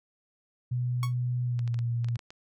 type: tone with pitch glide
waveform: sine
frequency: 123.47 to 118.3 Hz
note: B2 to A#2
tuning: 0 to +26 cents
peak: -26 dBFS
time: 0.71-2.17 s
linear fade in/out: 10 ms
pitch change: -74 cents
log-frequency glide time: 1.44-1.7 s
type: tone with exponential decay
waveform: sawtooth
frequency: 1108.7 Hz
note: C#6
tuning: in tune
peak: -26 dBFS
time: 1.03-1.14 s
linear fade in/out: 1 ms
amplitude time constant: 22 ms
type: clicks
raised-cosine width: 0.2 ms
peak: -28 dBFS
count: 9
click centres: 1.592 / 1.677 / 1.743 / 1.79 / 2.045 / 2.086 / 2.157 / 2.192 / 2.305 s
effects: none